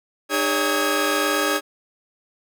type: tone cluster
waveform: sawtooth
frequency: 303.3 / 404.2 / 559 / 1274 / 1640 Hz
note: D#4 / G#4 / C#5 / D#6 / G#6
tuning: -44 / -47 / +14 / +41 / -22 cents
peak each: -22 dBFS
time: 0.29-1.61 s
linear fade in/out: 50 ms
effects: none